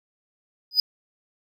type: tone with exponential growth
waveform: triangle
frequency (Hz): 4978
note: D#8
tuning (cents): 0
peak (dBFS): -10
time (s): 0.71-0.8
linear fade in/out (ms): 2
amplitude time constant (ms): 19
effects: none